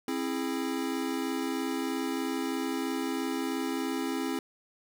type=chord; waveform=square; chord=C augmented; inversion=none; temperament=equal with one note detuned; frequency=266.5 / 329.6 / 415.3 Hz; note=C4 / E4 / G#4; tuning=+32 / 0 / 0 cents; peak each=-33 / -35 / -38 dBFS; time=0.08-4.39 s; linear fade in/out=2 ms; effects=none